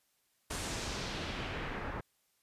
pink noise with low-pass filter sweep, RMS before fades -39 dBFS, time 0.5-2.01 s, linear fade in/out 10 ms, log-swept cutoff 10000 to 1400 Hz, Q 1.3, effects white hiss -75 dBFS RMS until 2.42 s + resampled to 32000 Hz

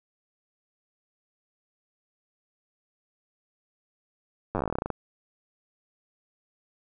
slowing click train, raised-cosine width 1 ms, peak -14 dBFS, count 17, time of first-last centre 4.55-4.903 s, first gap 9 ms, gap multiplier 1.11, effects none

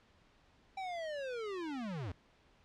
square linear sweep, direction down, 784 to 78.8 Hz, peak -39 dBFS, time 0.77-2.12 s, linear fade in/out 5 ms, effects pink hiss -67 dBFS RMS until 2.64 s + low-pass 4000 Hz 12 dB/octave

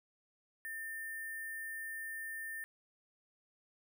sine tone with sample-and-hold, 1800 Hz, A6, 39 cents sharp, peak -40 dBFS, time 0.65-2.64 s, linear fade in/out 0 ms, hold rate 11025 Hz, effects none

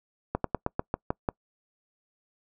slowing click train, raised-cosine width 1 ms, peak -12 dBFS, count 8, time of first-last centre 0.35-1.288 s, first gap 93 ms, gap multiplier 1.12, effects noise-tail reverb RT60 0.1 s tail -26 dB re dry

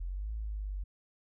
sine linear two-way sweep, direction up then down, 41.2 to 55 to 47.35 Hz, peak -34 dBFS, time 0-0.84 s, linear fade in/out 10 ms, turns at 0.32 s, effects none

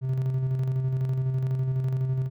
triangle tone with tremolo, 130.81 Hz, C3, in tune, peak -20 dBFS, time 0.01-2.3 s, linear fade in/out 50 ms, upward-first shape square, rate 12 Hz, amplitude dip 35%, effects none

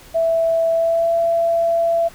sine tone with pitch glide, 659.3 to 671.6 Hz, E5 to E5, 0 to +32 cents, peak -14 dBFS, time 0.14-2.09 s, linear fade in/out 20 ms, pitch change +32 cents, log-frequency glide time 0.7-1.15 s, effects pink hiss -44 dBFS RMS until 2.14 s

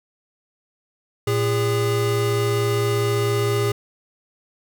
square tone pair together, 114.4 / 407.7 Hz, A#2 / G#4, -32 / -32 cents, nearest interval octave + minor seventh, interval 2200 cents, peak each -22 dBFS, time 1.27-3.72 s, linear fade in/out 5 ms, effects none

